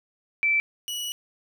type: tone pair in turn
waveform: sine / sawtooth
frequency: 2327 / 2932 Hz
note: D7 / F#7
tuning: -17 / -16 cents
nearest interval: major third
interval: 401 cents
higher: second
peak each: -19 / -26 dBFS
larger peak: first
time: 0.43-0.6 / 0.88-1.12 s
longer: second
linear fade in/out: 0 ms
effects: none